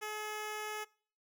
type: tone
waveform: 10% pulse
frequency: 425.7 Hz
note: G#4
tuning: 43 cents sharp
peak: -30 dBFS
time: 0.01-0.85 s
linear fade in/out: 20 ms
effects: noise-tail reverb RT60 0.5 s tail -24 dB re dry